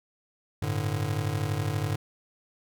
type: chord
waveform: square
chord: G suspended second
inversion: none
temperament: just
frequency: 98 / 110.25 / 147 Hz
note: G2 / A2 / D3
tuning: 0 / +4 / +2 cents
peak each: -32 dBFS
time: 0.62-1.96 s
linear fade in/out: 5 ms
effects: none